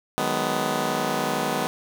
10% pulse chord, G# minor seventh, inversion second, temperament just, 155.74 / 186.89 / 207.7 / 249.2 Hz, D#3 / F#3 / G#3 / B3, +2 / +18 / 0 / +16 cents, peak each -22 / -24 / -21 / -19 dBFS, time 0.18-1.67 s, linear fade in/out 0 ms, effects none

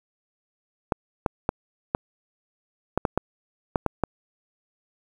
clicks, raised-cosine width 1 ms, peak -7 dBFS, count 10, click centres 0.922 / 1.262 / 1.491 / 1.949 / 2.976 / 3.052 / 3.176 / 3.758 / 3.863 / 4.037 s, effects 7-bit

